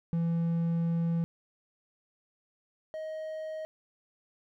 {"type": "tone pair in turn", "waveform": "triangle", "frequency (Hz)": [167.5, 628.4], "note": ["E3", "D#5"], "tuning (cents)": [28, 17], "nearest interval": "octave + major seventh", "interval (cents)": 2289, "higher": "second", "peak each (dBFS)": [-24, -33], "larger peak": "first", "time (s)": [[0.13, 1.24], [2.94, 3.65]], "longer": "first", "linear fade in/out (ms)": 0, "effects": []}